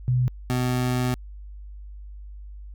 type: tone pair in turn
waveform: sine / 25% pulse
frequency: 125.4 / 125.4 Hz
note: B2 / B2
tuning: +27 / +27 cents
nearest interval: unison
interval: 0 cents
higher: neither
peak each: -18 dBFS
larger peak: neither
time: 0.08-0.28 / 0.5-1.14 s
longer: second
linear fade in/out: 0 ms
effects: added 50 Hz sine -37 dBFS peak until 2.74 s